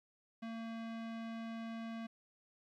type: tone with low-pass filter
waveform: square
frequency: 227.2 Hz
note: A#3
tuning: 44 cents flat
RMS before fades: -44 dBFS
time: 0.42-2.07 s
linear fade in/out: 10 ms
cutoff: 3200 Hz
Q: 0.88
effects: 13-bit